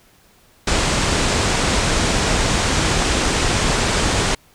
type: low-pass noise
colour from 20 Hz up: pink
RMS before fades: -18 dBFS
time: 0.67-4.35 s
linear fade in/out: 5 ms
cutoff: 8800 Hz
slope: 48 dB/octave
effects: pink hiss -53 dBFS RMS until 4.54 s